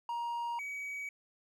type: tone pair in turn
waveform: triangle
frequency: 943 / 2268 Hz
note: A#5 / C#7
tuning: +20 / +39 cents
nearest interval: octave + minor third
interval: 1519 cents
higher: second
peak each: -32 / -36 dBFS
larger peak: first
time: 0.09-0.59 / 0.59-1.09 s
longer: neither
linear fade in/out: 2 ms
effects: none